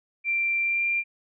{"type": "tone with pitch glide", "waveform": "sine", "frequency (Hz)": [2360, 2381], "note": ["D7", "D7"], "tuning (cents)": [8, 23], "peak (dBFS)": -22, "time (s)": [0.24, 1.04], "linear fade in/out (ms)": 50, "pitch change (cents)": 15, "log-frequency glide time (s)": [0.62, 0.84], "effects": []}